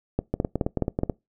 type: two click trains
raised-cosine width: 2 ms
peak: -11 / -9 dBFS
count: 8 / 5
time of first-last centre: 0.34-1.098 / 0.19-1.034 s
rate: 9.24 / 4.74 Hz
effects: noise-tail reverb RT60 0.2 s tail -23 dB re dry